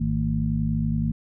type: harmonic tone with a mistuned harmonic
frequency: 51.9 Hz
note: G#1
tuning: in tune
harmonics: 1 / 2 / 3 / 4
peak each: -29 / -29 / -25 / -26 dBFS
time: 0-1.12 s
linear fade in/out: 10 ms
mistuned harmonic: 4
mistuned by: +140 cents
effects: none